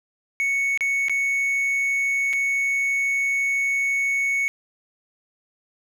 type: tone with dropouts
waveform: triangle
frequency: 2217 Hz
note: C#7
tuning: in tune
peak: -18 dBFS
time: 0.4-4.48 s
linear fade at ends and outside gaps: 0 ms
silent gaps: 0.775-0.808 / 1.084-1.096 / 2.33-2.334 s
effects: none